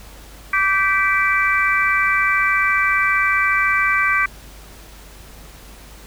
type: harmonic tone with a mistuned harmonic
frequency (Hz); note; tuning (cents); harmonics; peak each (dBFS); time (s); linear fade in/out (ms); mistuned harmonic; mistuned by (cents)
387.8; G4; -19; 3 / 4 / 5 / 6; -20 / -20 / -20 / -20; 0.53-4.26; 5; 5; +30
effects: added 50 Hz sine -40 dBFS peak until 6.06 s + pink hiss -43 dBFS RMS until 6.06 s